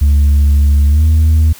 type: tone with pitch glide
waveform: sine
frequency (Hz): 71.7 to 78.64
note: D2 to D#2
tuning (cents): -41 to +19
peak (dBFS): -3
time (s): 0.01-1.53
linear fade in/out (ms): 10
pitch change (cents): +160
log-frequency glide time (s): 0.89-1.04
effects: tanh soft clip ceiling -5 dBFS + white hiss -37 dBFS RMS until 1.59 s